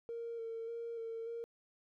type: tone with vibrato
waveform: triangle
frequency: 460 Hz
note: A#4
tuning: 23 cents flat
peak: -36 dBFS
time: 0.09-1.44 s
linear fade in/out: 0 ms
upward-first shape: square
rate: 1.7 Hz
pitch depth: 19 cents each way
effects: tanh soft clip ceiling -37 dBFS